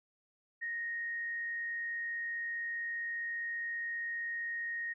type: tone with frequency modulation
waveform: sine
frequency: 1864.7 Hz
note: A#6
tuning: in tune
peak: -35 dBFS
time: 0.61-4.94 s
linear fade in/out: 20 ms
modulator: 75 Hz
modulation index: 0.28
effects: none